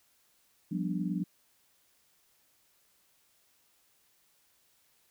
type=chord; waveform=sine; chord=G dominant seventh; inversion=third; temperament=just; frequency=176.4 / 196 / 245 / 294 Hz; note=F3 / G3 / B3 / D4; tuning=+18 / 0 / -14 / +2 cents; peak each=-33 / -35 / -39 / -37 dBFS; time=0.71-1.24 s; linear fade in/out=10 ms; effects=white hiss -69 dBFS RMS until 5.1 s